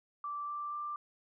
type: tone with pitch steps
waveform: sine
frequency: 1168 / 1175.4 / 1182.9 Hz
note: D6 / D6 / D6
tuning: -10 / +1 / +12 cents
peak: -36 dBFS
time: 0.24-0.96 s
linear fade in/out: 2 ms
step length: 240 ms
effects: none